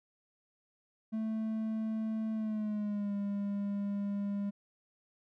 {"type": "tone with pitch glide", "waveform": "triangle", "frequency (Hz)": [220, 201.7], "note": ["A3", "G3"], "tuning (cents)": [0, 50], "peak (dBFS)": -30, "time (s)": [1.12, 4.51], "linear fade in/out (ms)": 20, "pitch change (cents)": -150, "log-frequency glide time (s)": [2.33, 3.14], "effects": []}